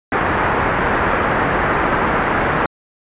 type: low-pass noise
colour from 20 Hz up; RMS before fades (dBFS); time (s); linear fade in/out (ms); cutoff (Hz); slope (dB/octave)
white; -17; 0.12-2.66; 2; 1700; 24
effects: resampled to 8000 Hz